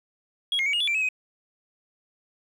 sine tone with pitch steps, 3308 / 2141 / 2264 / 2860 / 3440 / 2353 / 2572 / 2518 Hz, G#7 / C7 / C#7 / F7 / A7 / D7 / E7 / D#7, -8 / +39 / +36 / +41 / -40 / +3 / -43 / +20 cents, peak -20 dBFS, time 0.52-1.088 s, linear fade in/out 2 ms, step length 71 ms, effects tanh soft clip ceiling -20 dBFS + 9-bit

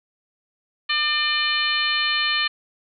harmonic tone, 600 Hz, D5, 37 cents sharp, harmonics 2 / 3 / 4 / 5 / 6 / 7, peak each -28 / -25 / -26 / -25 / -30 / -26 dBFS, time 0.89-2.48 s, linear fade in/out 10 ms, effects none

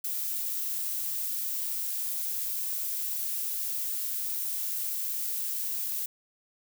violet noise, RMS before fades -32 dBFS, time 0.04-6.06 s, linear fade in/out 5 ms, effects none

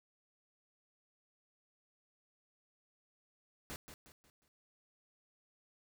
pink noise with echo, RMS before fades -45 dBFS, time 3.7-3.76 s, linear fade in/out 0 ms, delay 180 ms, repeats 4, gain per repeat -8 dB, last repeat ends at 4.48 s, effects none

